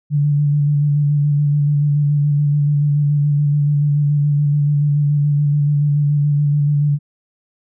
sine tone with vibrato, 145.8 Hz, D3, 12 cents flat, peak -12 dBFS, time 0.1-6.99 s, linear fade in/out 50 ms, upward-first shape square, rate 7 Hz, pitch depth 20 cents each way, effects none

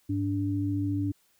sine tone pair together, 101.35 / 290 Hz, G#2 / D4, -42 / -22 cents, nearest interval octave + tritone, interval 1820 cents, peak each -29 / -28 dBFS, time 0.09-1.12 s, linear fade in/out 10 ms, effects white hiss -67 dBFS RMS until 1.39 s

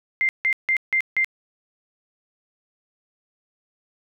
sine tone bursts, 2093 Hz, C7, in tune, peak -17 dBFS, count 5, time 0.21-1.245 s, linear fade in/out 0 ms, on 79 ms, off 160 ms, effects none

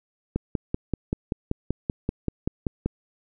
click train, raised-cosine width 3 ms, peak -11 dBFS, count 14, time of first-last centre 0.36-2.86 s, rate 5.2 Hz, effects none

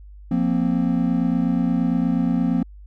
triangle chord, F suspended fourth, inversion none, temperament equal, 174.61 / 233.1 / 261.6 Hz, F3 / Bb3 / C4, 0 / 0 / 0 cents, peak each -20 dBFS, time 0.31-2.63 s, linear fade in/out 5 ms, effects added 50 Hz sine -39 dBFS peak until 2.86 s

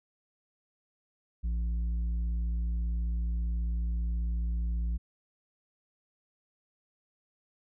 triangle tone with tanh clipping, 57.4 Hz, A#1, 26 cents flat, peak -29 dBFS, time 1.43-4.98 s, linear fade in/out 20 ms, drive 10 dB, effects none

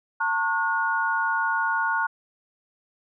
sine tone cluster, 900 / 1094 / 1446 Hz, A5 / C#6 / F#6, +39 / -23 / -40 cents, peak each -26 / -29 / -24 dBFS, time 0.2-2.07 s, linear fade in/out 10 ms, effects none

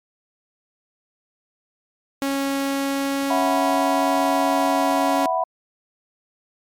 sawtooth tone with pitch glide, 275.4 to 277.5 Hz, C#4 to C#4, -11 to +2 cents, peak -17 dBFS, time 2.22-5.26 s, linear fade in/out 0 ms, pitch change +13 cents, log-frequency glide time 2.63-4.05 s
sine chord, E suspended second, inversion none, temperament equal, 659.3 / 740 / 987.8 Hz, E5 / F#5 / B5, 0 / 0 / 0 cents, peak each -23 dBFS, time 3.3-5.44 s, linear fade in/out 5 ms
effects MP3 96 kbps

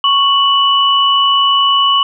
sine tone pair together, 1108.7 / 2960 Hz, C#6 / F#7, 0 / 0 cents, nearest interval octave + perfect fourth, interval 1700 cents, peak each -11 dBFS, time 0.04-2.03 s, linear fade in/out 2 ms, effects none

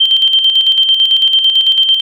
sine tone with tremolo, 3136 Hz, G7, in tune, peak -5 dBFS, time 0-2.01 s, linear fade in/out 10 ms, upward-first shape square, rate 9 Hz, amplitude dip 50%, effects none

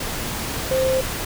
sine tone in noise, 523.3 Hz, C5, in tune, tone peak -17 dBFS, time 0.71-1.01 s, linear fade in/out 5 ms, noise pink, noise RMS -27 dBFS, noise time 0-1.25 s, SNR +7 dB, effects none

